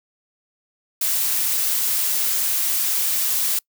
blue noise, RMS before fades -21 dBFS, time 1.01-3.59 s, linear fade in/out 5 ms, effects noise-tail reverb RT60 0.1 s tail -26 dB re dry

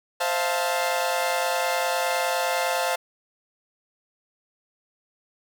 sawtooth chord, F major seventh, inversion second, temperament equal with one note detuned, 523.3 / 648.7 / 698.5 / 880 Hz, C5 / E5 / F5 / A5, 0 / -28 / 0 / 0 cents, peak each -24 / -27 / -23 / -25 dBFS, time 0.2-2.96 s, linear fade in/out 10 ms, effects none

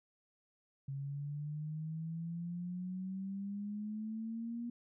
sine exponential sweep, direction up, 136.5 to 239.1 Hz, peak -38 dBFS, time 0.88-4.7 s, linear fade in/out 5 ms, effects none

